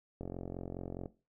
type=click train; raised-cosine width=2 ms; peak=-27 dBFS; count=39; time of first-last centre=0.21-1.058 s; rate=44.8 Hz; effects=noise-tail reverb RT60 0.3 s tail -17 dB re dry